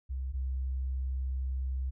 sine tone pair in turn, 65.5 / 65.25 Hz, C2 / C2, +2 / -4 cents, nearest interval unison, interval 6 cents, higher first, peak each -32 / -30 dBFS, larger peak second, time 0.09-0.33 / 0.33-1.91 s, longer second, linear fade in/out 20 ms, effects none

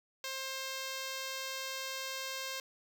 5% pulse tone, 530 Hz, C5, 22 cents sharp, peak -26 dBFS, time 0.24-2.6 s, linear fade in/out 2 ms, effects none

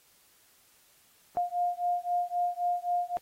sine beating tone pair, 705 / 708.8 Hz, F5 / F5, +16 / +25 cents, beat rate 3.8 Hz, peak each -30 dBFS, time 1.37-3.17 s, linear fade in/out 0 ms, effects white hiss -63 dBFS RMS until 3.21 s + AAC 48 kbps

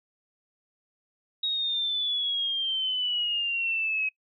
sine exponential sweep, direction down, 3793 to 2544 Hz, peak -25 dBFS, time 1.43-4.09 s, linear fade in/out 5 ms, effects noise-tail reverb RT60 0.1 s tail -23 dB re dry

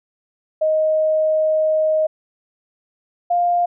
sine tone pair in turn, 625 / 701.5 Hz, D#5 / F5, +8 / +8 cents, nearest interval major second, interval 200 cents, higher second, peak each -14 dBFS, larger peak neither, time 0.61-2.07 / 3.3-3.66 s, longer first, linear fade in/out 10 ms, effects none

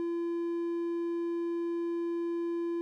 triangle tone, 340.2 Hz, F4, 45 cents flat, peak -28 dBFS, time 0-2.81 s, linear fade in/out 0 ms, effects none

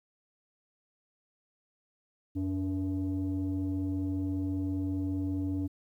sine tone pair together, 90.3 / 285.7 Hz, F#2 / D4, -42 / -48 cents, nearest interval octave + minor sixth, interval 1994 cents, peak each -31 / -29 dBFS, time 2.35-5.68 s, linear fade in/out 20 ms, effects tanh soft clip ceiling -26 dBFS + 11-bit

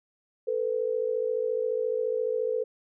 sine tone pair together, 444.5 / 498.9 Hz, A4 / B4, +18 / +17 cents, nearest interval major second, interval 199 cents, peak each -28 dBFS, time 0.47-2.64 s, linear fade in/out 10 ms, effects none

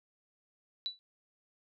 sine tone with exponential decay, 3951 Hz, B7, in tune, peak -29 dBFS, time 0.86-0.99 s, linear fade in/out 0 ms, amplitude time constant 28 ms, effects none

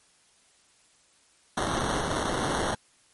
white noise with sample-and-hold, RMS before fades -28 dBFS, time 1.57-2.75 s, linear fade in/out 5 ms, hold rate 2450 Hz, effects white hiss -62 dBFS RMS until 3.13 s + MP3 48 kbps

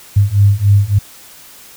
sine beating tone pair, 99.1 / 102.6 Hz, G2 / G#2, +19 / -21 cents, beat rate 3.5 Hz, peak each -11 / -10 dBFS, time 0.16-0.99 s, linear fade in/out 10 ms, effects white hiss -39 dBFS RMS until 1.76 s

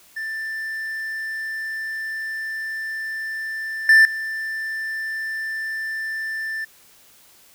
triangle tone with level steps, 1774 Hz, A6, 14 cents sharp, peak -24 / -7 / -23 dBFS, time 0.16-6.65 s, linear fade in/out 10 ms, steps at 3.89 / 4.05 s, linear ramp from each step 2 ms, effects white hiss -52 dBFS RMS until 7.54 s

